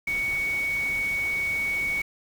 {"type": "tone in noise", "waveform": "sine", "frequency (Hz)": 2233, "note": "C#7", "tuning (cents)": 12, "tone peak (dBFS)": -24, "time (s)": [0.07, 2.02], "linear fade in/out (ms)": 5, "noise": "pink", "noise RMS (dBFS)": -40, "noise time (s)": [0.07, 2.02], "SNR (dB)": 13, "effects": []}